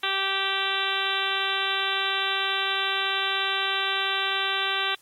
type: harmonic tone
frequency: 389 Hz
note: G4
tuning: 13 cents flat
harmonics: 1 / 2 / 3 / 4 / 5 / 6 / 7 / 8 / 9 / 10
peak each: -36 / -34 / -31 / -30 / -34 / -35 / -32 / -32 / -31 / -33 dBFS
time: 0.03-4.95 s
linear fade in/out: 5 ms
effects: white hiss -58 dBFS RMS until 5.01 s + MP3 64 kbps

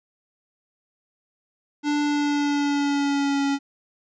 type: tone with pitch glide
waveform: square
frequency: 293.7 to 279 Hz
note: D4 to C#4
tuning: 0 to +11 cents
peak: -21 dBFS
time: 1.83-3.59 s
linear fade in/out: 50 ms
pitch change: -89 cents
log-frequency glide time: 2.02-3.44 s
effects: resampled to 16000 Hz

